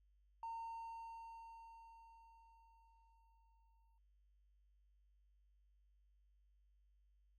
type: tone with exponential decay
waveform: triangle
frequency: 914 Hz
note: A#5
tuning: 34 cents flat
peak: -40 dBFS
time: 0.43-3.98 s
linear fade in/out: 2 ms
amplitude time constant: 770 ms
effects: tanh soft clip ceiling -40 dBFS + added 50 Hz sine -70 dBFS peak until 7.38 s